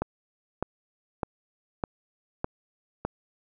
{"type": "click train", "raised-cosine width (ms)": 1, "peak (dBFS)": -13, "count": 6, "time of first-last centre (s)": [0.02, 3.05], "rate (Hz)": 1.65, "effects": []}